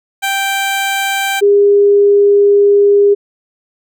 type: tone pair in turn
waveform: 15% pulse / sine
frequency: 784 / 405.4 Hz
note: G5 / G#4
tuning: 0 / -42 cents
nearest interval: major seventh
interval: 1142 cents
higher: first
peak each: -7 / -5 dBFS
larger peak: second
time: 0.22-1.41 / 1.41-3.15 s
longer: second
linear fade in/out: 20 ms
effects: none